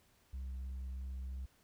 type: tone with vibrato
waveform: sine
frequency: 65.1 Hz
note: C2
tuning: 8 cents flat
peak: -37 dBFS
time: 0.33-1.46 s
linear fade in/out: 10 ms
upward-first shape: triangle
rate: 3.1 Hz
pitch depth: 13 cents each way
effects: tanh soft clip ceiling -39 dBFS + pink hiss -70 dBFS RMS until 1.63 s